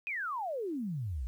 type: exponential sweep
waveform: sine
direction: down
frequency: 2565 to 54.8 Hz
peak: -33 dBFS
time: 0.07-1.27 s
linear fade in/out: 0 ms
effects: 11-bit

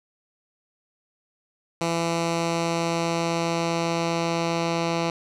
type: tone with low-pass filter sweep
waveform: 10% pulse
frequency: 167.6 Hz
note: E3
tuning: 29 cents sharp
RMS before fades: -25 dBFS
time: 1.81-5.1 s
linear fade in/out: 2 ms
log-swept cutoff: 7800 to 5100 Hz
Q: 1.1
effects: 9-bit

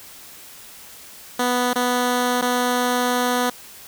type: tone with dropouts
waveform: 10% pulse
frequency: 246.9 Hz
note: B3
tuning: in tune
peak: -10 dBFS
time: 1.39-3.5 s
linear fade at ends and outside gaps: 5 ms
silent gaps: 1.733-1.757 / 2.414-2.422 s
effects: white hiss -42 dBFS RMS until 3.87 s

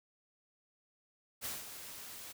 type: noise with ADSR envelope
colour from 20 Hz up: white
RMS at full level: -39 dBFS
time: 1.41-2.33 s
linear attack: 41 ms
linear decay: 180 ms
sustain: -9 dB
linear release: 17 ms
effects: none

